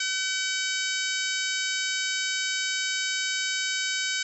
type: harmonic tone with a mistuned harmonic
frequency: 760 Hz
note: F#5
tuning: 46 cents sharp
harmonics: 2 / 3 / 4 / 5 / 6 / 7 / 8 / 9 / 10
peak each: -31 / -33 / -34 / -35 / -36 / -36 / -37 / -38 / -38 dBFS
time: 0-4.23 s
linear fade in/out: 5 ms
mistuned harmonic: 7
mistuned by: -27 cents
effects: none